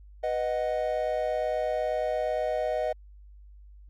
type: chord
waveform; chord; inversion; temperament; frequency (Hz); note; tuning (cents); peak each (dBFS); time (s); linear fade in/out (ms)
triangle; B major; none; equal; 493.9 / 622.3 / 740; B4 / D#5 / F#5; 0 / 0 / 0; -30 / -26 / -31; 0.23-2.93; 10
effects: added 50 Hz sine -47 dBFS peak until 3.89 s + Opus 48 kbps